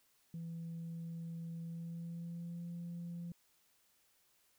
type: tone with pitch glide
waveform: sine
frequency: 166.4 to 171.77 Hz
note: E3 to F3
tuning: +17 to -28 cents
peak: -40 dBFS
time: 0.34-3.32 s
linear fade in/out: 2 ms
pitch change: +55 cents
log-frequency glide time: 1.62-2.65 s
effects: tanh soft clip ceiling -39 dBFS + white hiss -73 dBFS RMS until 4.58 s